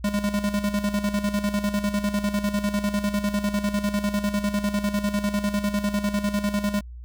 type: tone with tremolo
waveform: square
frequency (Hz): 204.6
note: G#3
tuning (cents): -26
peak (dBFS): -21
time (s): 0.04-6.81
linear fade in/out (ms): 5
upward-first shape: square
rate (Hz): 10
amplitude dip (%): 65
effects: added 60 Hz sine -36 dBFS peak until 7.04 s